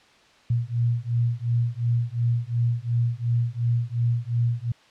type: beating tone pair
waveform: sine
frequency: 117.2 / 120 Hz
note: A#2 / B2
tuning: +10 / -49 cents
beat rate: 2.8 Hz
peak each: -24 dBFS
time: 0.5-4.72 s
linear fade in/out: 5 ms
effects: white hiss -55 dBFS RMS until 4.9 s + low-pass 4000 Hz 12 dB/octave